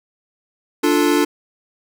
square chord, D minor, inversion none, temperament equal, 293.7 / 349.2 / 440 Hz, D4 / F4 / A4, 0 / 0 / 0 cents, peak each -17 / -19 / -21 dBFS, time 0.83-1.25 s, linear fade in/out 10 ms, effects none

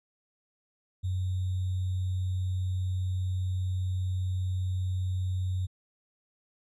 sine tone with sample-and-hold, 92.5 Hz, F#2, in tune, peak -27 dBFS, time 1.03-5.67 s, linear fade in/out 20 ms, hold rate 3675 Hz, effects resampled to 24000 Hz

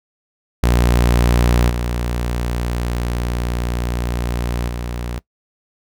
sawtooth tone with level steps, 59.7 Hz, A#1, 42 cents sharp, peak -8 / -15 / -19 dBFS, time 0.63-5.19 s, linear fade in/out 0 ms, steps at 1.69 / 4.68 s, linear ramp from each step 10 ms, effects noise-tail reverb RT60 0.1 s tail -20 dB re dry

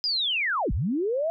sine linear two-way sweep, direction down then up, 5050 to 33.87 to 676 Hz, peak -23 dBFS, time 0.04-1.3 s, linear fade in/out 0 ms, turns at 0.72 s, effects none

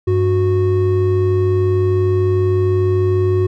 triangle tone pair together, 98 / 367.4 Hz, G2 / F#4, 0 / -12 cents, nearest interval octave + major seventh, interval 2288 cents, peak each -13 dBFS, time 0.07-3.47 s, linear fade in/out 10 ms, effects none

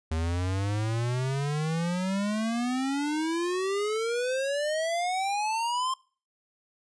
square exponential sweep, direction up, 78.7 to 1061 Hz, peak -27 dBFS, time 0.11-5.94 s, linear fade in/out 5 ms, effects noise-tail reverb RT60 0.4 s tail -24 dB re dry + resampled to 22050 Hz

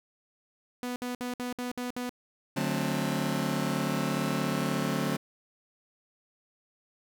sawtooth tone bursts, 246.9 Hz, B3, in tune, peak -28 dBFS, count 7, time 0.83-2.094 s, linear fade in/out 0 ms, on 130 ms, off 59 ms
sawtooth chord, D dominant seventh, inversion none, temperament just, 146.83 / 183.54 / 220.2 / 264.3 Hz, D3 / F#3 / A3 / C4, 0 / -14 / +2 / +18 cents, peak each -29 dBFS, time 2.56-5.17 s, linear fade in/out 10 ms
effects none

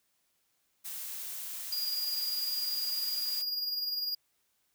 blue noise, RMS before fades -40 dBFS, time 0.84-3.43 s, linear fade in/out 20 ms
square tone with tremolo, 4850 Hz, D#8, 45 cents flat, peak -30 dBFS, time 1.72-4.15 s, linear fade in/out 5 ms, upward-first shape sine, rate 20 Hz, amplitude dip 45%
effects white hiss -75 dBFS RMS until 4.74 s

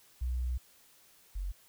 sine tone pair in turn, 62.1 / 46.18 Hz, B1 / F#1, +10 / -3 cents, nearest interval perfect fourth, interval 513 cents, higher first, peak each -30 / -33 dBFS, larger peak first, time 0.21-0.58 / 1.35-1.52 s, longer first, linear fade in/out 10 ms, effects white hiss -62 dBFS RMS until 1.68 s

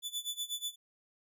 sawtooth tone with tremolo, 3477 Hz, A7, 21 cents flat, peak -30 dBFS, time 0.02-0.76 s, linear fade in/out 50 ms, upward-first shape sine, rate 8.2 Hz, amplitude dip 90%, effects none

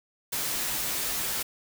white noise with comb filter, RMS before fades -30 dBFS, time 0.32-1.43 s, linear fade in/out 10 ms, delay 11 ms, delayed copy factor -0.55, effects none

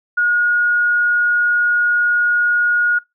sine tone, 1441 Hz, F#6, 46 cents flat, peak -12 dBFS, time 0.17-2.99 s, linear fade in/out 10 ms, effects noise-tail reverb RT60 0.2 s tail -23 dB re dry

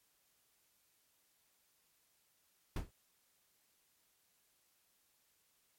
brown noise with exponential decay, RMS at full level -30 dBFS, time 2.76-2.91 s, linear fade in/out 5 ms, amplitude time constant 32 ms, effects white hiss -75 dBFS RMS until 5.78 s + MP3 64 kbps

